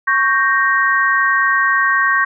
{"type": "chord", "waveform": "sine", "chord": "G diminished", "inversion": "second", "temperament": "equal", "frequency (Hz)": [1108.7, 1568, 1864.7], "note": ["Db6", "G6", "Bb6"], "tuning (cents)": [0, 0, 0], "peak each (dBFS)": -16, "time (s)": [0.07, 2.25], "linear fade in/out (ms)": 10, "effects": []}